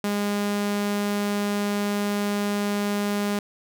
sawtooth tone, 204.5 Hz, G#3, 26 cents flat, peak -19 dBFS, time 0.04-3.39 s, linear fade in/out 2 ms, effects none

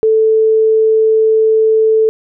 sine tone, 440 Hz, A4, in tune, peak -7 dBFS, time 0.03-2.09 s, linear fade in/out 0 ms, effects none

